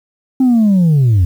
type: linear sweep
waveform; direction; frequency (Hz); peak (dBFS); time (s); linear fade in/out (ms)
sine; down; 266 to 82.9; -5; 0.4-1.25; 5
effects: tanh soft clip ceiling -6 dBFS + 7-bit